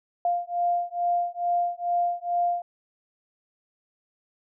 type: beating tone pair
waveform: sine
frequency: 698.5 / 700.8 Hz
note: F5 / F5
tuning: 0 / +6 cents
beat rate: 2.3 Hz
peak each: -26 dBFS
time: 0.25-2.62 s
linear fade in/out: 2 ms
effects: none